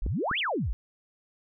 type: exponential two-way sweep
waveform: sine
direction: up then down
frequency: 32.43 to 3531 to 39.75 Hz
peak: -26 dBFS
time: 0.02-0.73 s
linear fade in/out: 0 ms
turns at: 0.39 s
type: clicks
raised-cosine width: 3 ms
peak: -21 / -23 dBFS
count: 2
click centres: 0.064 / 0.313 s
effects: none